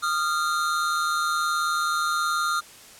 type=tone pair together; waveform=square; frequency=1227 / 1385.8 Hz; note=D#6 / F6; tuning=-25 / -14 cents; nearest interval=major second; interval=211 cents; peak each=-26 dBFS; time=0.02-2.61 s; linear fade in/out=20 ms; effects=white hiss -47 dBFS RMS until 2.99 s + low-pass 11000 Hz 12 dB/octave